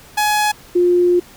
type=tone pair in turn; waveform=sawtooth / sine; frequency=842 / 354 Hz; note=G#5 / F4; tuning=+24 / +23 cents; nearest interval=octave + minor third; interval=1501 cents; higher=first; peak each=-10 dBFS; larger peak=neither; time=0.17-0.52 / 0.75-1.2 s; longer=second; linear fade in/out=10 ms; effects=pink hiss -43 dBFS RMS until 1.36 s